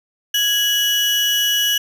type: tone pair together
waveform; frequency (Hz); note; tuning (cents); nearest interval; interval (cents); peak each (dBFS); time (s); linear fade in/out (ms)
35% pulse; 1661.2 / 2942; G#6 / F#7; 0 / -11; minor seventh; 989; -22 / -14; 0.34-1.78; 5
effects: none